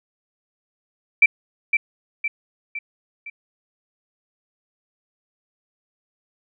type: tone with echo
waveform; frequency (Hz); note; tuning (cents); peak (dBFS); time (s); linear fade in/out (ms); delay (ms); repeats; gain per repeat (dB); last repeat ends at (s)
sine; 2336; D7; -10; -8; 1.22-1.26; 5; 510; 4; -6; 3.3
effects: none